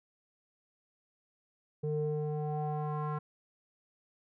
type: tone with low-pass filter sweep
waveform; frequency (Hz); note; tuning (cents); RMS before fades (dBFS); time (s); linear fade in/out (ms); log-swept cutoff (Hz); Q
square; 150.7; D3; +45; -34; 1.83-3.19; 10; 400 to 1200; 4
effects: none